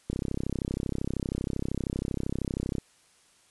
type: click train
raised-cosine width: 3 ms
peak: -17 dBFS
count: 89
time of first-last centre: 0.1-2.783 s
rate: 32.8 Hz
effects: white hiss -62 dBFS RMS until 3.5 s + resampled to 24000 Hz